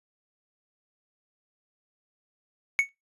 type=tone with exponential decay; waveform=triangle; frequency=2217 Hz; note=C#7; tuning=in tune; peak=-13 dBFS; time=2.79-2.89 s; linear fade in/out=0 ms; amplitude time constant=21 ms; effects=noise-tail reverb RT60 0.2 s tail -19 dB re dry + resampled to 32000 Hz